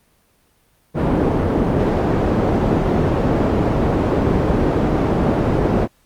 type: low-pass noise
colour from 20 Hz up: white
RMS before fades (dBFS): -17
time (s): 0.94-5.88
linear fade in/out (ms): 50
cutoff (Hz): 430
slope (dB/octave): 12
effects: pink hiss -59 dBFS RMS until 6.05 s + Opus 32 kbps